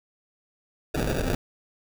pink noise with sample-and-hold, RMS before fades -26 dBFS, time 0.94-1.35 s, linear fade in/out 5 ms, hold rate 1050 Hz, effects none

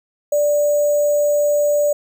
sine tone with sample-and-hold, 587.3 Hz, D5, in tune, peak -13 dBFS, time 0.32-1.93 s, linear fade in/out 5 ms, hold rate 7350 Hz, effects none

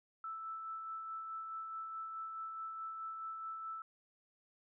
sine tone with tremolo, 1318.5 Hz, E6, in tune, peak -40 dBFS, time 0.24-3.82 s, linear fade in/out 2 ms, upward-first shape sine, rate 4.7 Hz, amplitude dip 30%, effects none

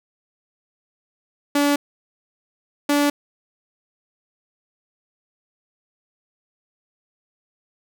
sawtooth tone pair in turn, 287.5 / 289.1 Hz, D4 / D4, -37 / -27 cents, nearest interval unison, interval 10 cents, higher second, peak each -12 dBFS, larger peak neither, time 1.55-1.76 / 2.89-3.1 s, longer neither, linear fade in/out 5 ms, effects none

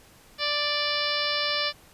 harmonic tone, 587.3 Hz, D5, in tune, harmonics 1 / 2 / 3 / 4 / 5 / 6 / 7 / 8 / 9, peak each -33 / -33 / -33 / -33 / -33 / -33 / -33 / -33 / -33 dBFS, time 0.38-1.73 s, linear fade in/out 50 ms, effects pink hiss -54 dBFS RMS until 1.93 s + resampled to 32000 Hz

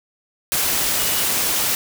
sine tone in noise, 2921 Hz, F#7, 23 cents flat, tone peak -31 dBFS, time 0.99-1.23 s, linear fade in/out 0 ms, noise white, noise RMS -20 dBFS, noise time 0.52-1.75 s, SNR -14 dB, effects none

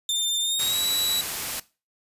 sawtooth tone with pitch glide, 3596 to 3921 Hz, A7 to B7, +37 to -13 cents, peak -20 dBFS, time 0.09-1.21 s, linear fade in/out 2 ms, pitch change +150 cents, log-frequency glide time 0.41-0.85 s
white noise, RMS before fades -30 dBFS, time 0.59-1.6 s, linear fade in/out 5 ms
effects noise-tail reverb RT60 0.3 s tail -19 dB re dry + resampled to 32000 Hz

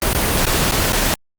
pink noise with dropouts, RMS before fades -17 dBFS, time 0.02-1.14 s, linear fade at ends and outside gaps 0 ms, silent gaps 0.131-0.148 / 0.453-0.467 / 0.711-0.721 / 0.922-0.931 s, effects Opus 32 kbps

